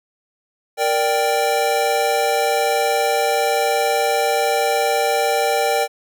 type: chord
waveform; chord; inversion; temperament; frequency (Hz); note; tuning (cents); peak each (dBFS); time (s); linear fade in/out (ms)
square; G minor; first; equal; 466.2 / 587.3 / 784; Bb4 / D5 / G5; 0 / 0 / 0; -22 / -22 / -20; 0.77-5.88; 50
effects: none